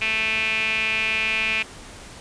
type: tone with band-pass filter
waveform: sawtooth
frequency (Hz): 220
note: A3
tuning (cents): 0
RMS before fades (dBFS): -23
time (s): 0.01-1.63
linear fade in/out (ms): 10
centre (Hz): 2500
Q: 9.3
effects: pink hiss -41 dBFS RMS until 2.2 s + resampled to 22050 Hz